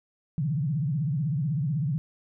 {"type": "tone with vibrato", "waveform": "sine", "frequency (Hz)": 146.83, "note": "D3", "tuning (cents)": 0, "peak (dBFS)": -24, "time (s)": [0.38, 1.98], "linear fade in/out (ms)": 0, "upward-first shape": "triangle", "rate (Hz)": 16, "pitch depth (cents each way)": 300, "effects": []}